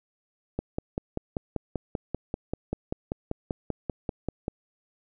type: click train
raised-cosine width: 2 ms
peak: -15 dBFS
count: 21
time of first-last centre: 0.59-4.481 s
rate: 5.14 Hz
effects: none